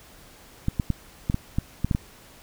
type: clicks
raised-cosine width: 5 ms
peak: -10 dBFS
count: 9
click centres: 0.684 / 0.798 / 0.903 / 1.299 / 1.344 / 1.585 / 1.846 / 1.912 / 1.949 s
effects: pink hiss -50 dBFS RMS until 2.42 s